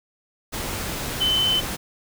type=tone in noise; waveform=sine; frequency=3049 Hz; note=G7; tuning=49 cents flat; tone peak=-18 dBFS; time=1.2-1.61 s; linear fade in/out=20 ms; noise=pink; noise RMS=-29 dBFS; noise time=0.52-1.77 s; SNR=+8 dB; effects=none